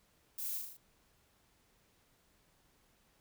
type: noise with echo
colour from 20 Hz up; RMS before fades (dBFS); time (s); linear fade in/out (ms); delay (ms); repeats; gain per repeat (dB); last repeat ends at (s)
violet; -41; 0.38-0.58; 5; 38; 5; -3; 0.77
effects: pink hiss -71 dBFS RMS until 3.2 s

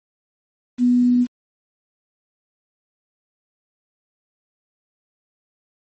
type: tone with quantisation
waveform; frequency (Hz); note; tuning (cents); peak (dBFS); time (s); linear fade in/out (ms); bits
sine; 245.8; B3; -8; -12; 0.78-1.27; 50; 7
effects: MP3 32 kbps

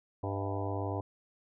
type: harmonic tone with a mistuned harmonic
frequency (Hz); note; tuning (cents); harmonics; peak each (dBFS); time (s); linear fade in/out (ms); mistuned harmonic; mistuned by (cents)
98.8; G2; +14; 1 / 3 / 4 / 5 / 6 / 7 / 8 / 9 / 10; -35 / -40 / -41 / -42 / -43 / -43 / -44 / -45 / -45; 0.23-1.01; 5; 6; +88
effects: none

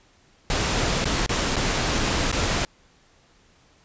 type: noise with dropouts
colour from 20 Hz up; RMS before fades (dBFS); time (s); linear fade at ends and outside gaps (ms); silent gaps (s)
pink; -23; 0.5-2.65; 1; 1.044-1.055 / 1.262-1.293 / 1.559-1.565 / 2.316-2.326
effects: pink hiss -58 dBFS RMS until 3.84 s + resampled to 16000 Hz

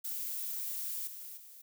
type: noise with level steps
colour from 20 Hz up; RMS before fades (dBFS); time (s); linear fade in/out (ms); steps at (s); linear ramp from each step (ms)
violet; -38 / -46 / -53; 0.04-1.62; 10; 1.07 / 1.37; 5
effects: none

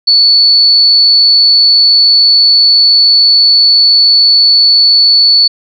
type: tone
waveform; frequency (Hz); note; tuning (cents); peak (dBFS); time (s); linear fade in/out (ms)
sine; 4447; C#8; +5; -3; 0.07-5.48; 10
effects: none

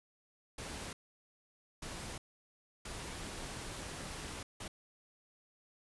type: noise bursts at uneven times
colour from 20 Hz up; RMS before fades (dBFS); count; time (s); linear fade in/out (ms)
pink; -44; 4; 0.58-0.93 / 1.82-2.18 / 2.85-4.43 / 4.6-4.68; 5
effects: resampled to 24000 Hz

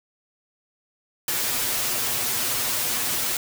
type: noise with comb filter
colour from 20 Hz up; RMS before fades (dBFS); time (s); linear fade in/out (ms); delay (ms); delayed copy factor
white; -25; 1.28-3.37; 2; 8.2; +1
effects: none

